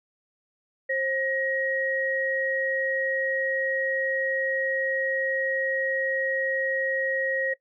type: tone pair together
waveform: sine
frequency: 532 / 1891.2 Hz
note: C5 / A#6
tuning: +29 / +24 cents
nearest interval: octave + minor seventh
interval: 2195 cents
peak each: -27 dBFS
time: 0.89-7.54 s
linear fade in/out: 10 ms
effects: noise-tail reverb RT60 0.1 s tail -18 dB re dry